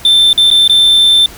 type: tone with dropouts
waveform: triangle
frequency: 3555 Hz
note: A7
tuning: 17 cents sharp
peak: -3 dBFS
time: 0.05-1.26 s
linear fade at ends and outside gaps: 2 ms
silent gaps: 0.33-0.377 / 0.503-0.512 / 0.678-0.696 s
effects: pink hiss -33 dBFS RMS until 1.37 s

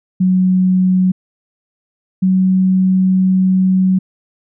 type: tone pair in turn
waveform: sine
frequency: 185 / 187.15 Hz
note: F#3 / F#3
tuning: 0 / +20 cents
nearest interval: unison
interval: 20 cents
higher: second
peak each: -9 dBFS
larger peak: neither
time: 0.2-1.12 / 2.22-3.99 s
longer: second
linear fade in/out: 10 ms
effects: none

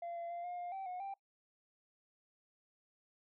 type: tone with pitch steps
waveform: sine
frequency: 687 / 683 / 692 / 711 / 706 / 773 / 726 / 787 Hz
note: F5 / F5 / F5 / F5 / F5 / G5 / F#5 / G5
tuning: -29 / -39 / -16 / +31 / +19 / -24 / -33 / +7 cents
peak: -38 dBFS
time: 0.02-1.14 s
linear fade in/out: 5 ms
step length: 140 ms
effects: noise-tail reverb RT60 0.1 s tail -22 dB re dry + tanh soft clip ceiling -39 dBFS

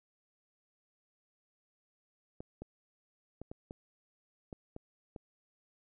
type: clicks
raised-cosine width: 2 ms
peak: -30 dBFS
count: 8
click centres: 2.405 / 2.62 / 3.416 / 3.515 / 3.709 / 4.528 / 4.764 / 5.162 s
effects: none

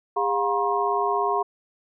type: tone cluster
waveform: sine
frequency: 405.7 / 713 / 956 / 1073 Hz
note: G#4 / F5 / A#5 / C6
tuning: -41 / +36 / +43 / +43 cents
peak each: -26 dBFS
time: 0.16-1.43 s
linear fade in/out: 10 ms
effects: none

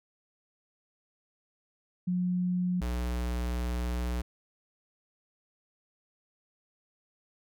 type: tone pair in turn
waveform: sine / square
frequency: 180 / 60.5 Hz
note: F#3 / B1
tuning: -47 / -35 cents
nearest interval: octave + perfect fifth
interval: 1888 cents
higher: first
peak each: -26 / -30 dBFS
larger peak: first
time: 2.07-2.81 / 2.81-4.22 s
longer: second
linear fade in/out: 10 ms
effects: none

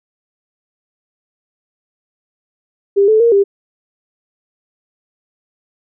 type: tone with pitch steps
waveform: sine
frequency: 398.9 / 435.5 / 466.7 / 398.5 Hz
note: G4 / A4 / A#4 / G4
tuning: +30 / -18 / +2 / +28 cents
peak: -7 dBFS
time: 2.96-3.44 s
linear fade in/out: 20 ms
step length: 120 ms
effects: none

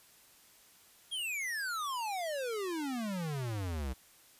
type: exponential sweep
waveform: square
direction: down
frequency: 3312 to 61.74 Hz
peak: -35 dBFS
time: 1.11-3.94 s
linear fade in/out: 20 ms
effects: white hiss -61 dBFS RMS until 4.39 s + resampled to 32000 Hz

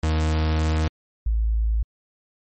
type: tone pair in turn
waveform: 40% pulse / sine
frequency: 78.5 / 54.85 Hz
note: D#2 / A1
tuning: +16 / -5 cents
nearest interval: tritone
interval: 621 cents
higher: first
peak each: -18 dBFS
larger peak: neither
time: 0.03-0.88 / 1.26-1.83 s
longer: first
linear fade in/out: 5 ms
effects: MP3 32 kbps

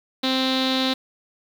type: tone with low-pass filter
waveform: sawtooth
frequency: 261.6 Hz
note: C4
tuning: in tune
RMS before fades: -22 dBFS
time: 0.23-0.94 s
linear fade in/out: 10 ms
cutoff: 3900 Hz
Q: 8.7
effects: 7-bit

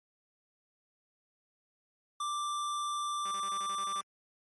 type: tone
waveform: square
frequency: 1178 Hz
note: D6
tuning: 5 cents sharp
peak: -33 dBFS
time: 2.2-4.01 s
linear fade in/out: 5 ms
type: tone bursts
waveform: 5% pulse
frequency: 196 Hz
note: G3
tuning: in tune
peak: -36 dBFS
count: 9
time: 3.25-4.018 s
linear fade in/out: 5 ms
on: 64 ms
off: 24 ms
effects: MP3 48 kbps

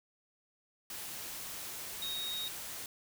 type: tone in noise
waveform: sine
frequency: 3757 Hz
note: A#7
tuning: 13 cents sharp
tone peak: -36 dBFS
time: 2.02-2.48 s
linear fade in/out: 2 ms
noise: white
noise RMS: -43 dBFS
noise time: 0.9-2.86 s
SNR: +4 dB
effects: none

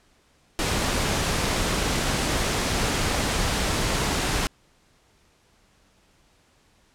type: noise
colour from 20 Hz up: pink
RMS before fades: -24 dBFS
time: 0.59-4.47 s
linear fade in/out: 0 ms
effects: pink hiss -61 dBFS RMS until 6.94 s + low-pass 9000 Hz 12 dB/octave

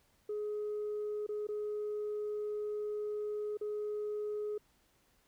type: tone with dropouts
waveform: sine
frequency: 420 Hz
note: G#4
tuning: 19 cents sharp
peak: -33 dBFS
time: 0.29-4.58 s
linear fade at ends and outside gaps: 5 ms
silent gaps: 1.266-1.289 / 1.47-1.487 / 3.572-3.611 s
effects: tanh soft clip ceiling -32 dBFS + pink hiss -71 dBFS RMS until 5.27 s

